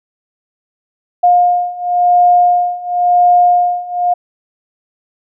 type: beating tone pair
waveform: sine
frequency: 710 / 710.95 Hz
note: F5 / F5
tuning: +28 / +31 cents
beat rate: 0.95 Hz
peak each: -12 / -10 dBFS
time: 1.23-4.14 s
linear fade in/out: 10 ms
effects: none